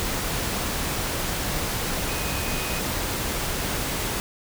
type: tone in noise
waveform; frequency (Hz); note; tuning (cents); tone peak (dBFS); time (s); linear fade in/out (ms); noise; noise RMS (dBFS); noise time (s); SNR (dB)
sine; 2500; D#7; +8; -36; 2.09-2.8; 0; pink; -27; 0-4.2; -12
effects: none